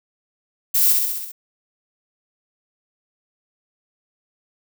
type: noise with echo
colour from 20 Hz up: violet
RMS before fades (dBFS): -17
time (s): 0.74-0.93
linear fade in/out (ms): 10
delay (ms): 65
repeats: 6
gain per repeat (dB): -3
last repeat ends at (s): 1.32
effects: none